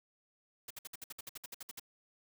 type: noise bursts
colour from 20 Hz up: white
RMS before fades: -45 dBFS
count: 14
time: 0.68-1.797 s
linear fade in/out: 5 ms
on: 25 ms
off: 59 ms
effects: none